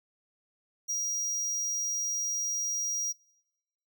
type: tone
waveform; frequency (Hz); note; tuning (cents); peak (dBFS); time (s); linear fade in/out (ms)
square; 5730; F8; +44; -29; 0.88-3.13; 20
effects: noise-tail reverb RT60 0.9 s tail -26 dB re dry